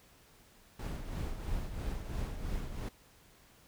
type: noise with tremolo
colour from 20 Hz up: brown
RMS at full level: -35 dBFS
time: 0.79-2.89 s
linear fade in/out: 5 ms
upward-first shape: triangle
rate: 3 Hz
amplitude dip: 60%
effects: pink hiss -62 dBFS RMS until 3.67 s